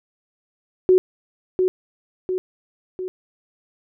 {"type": "tone with echo", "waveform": "sine", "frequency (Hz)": 370, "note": "F#4", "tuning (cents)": 0, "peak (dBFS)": -10, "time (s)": [0.89, 0.98], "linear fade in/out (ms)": 0, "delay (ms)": 700, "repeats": 3, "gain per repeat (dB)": -5, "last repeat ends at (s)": 3.08, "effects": []}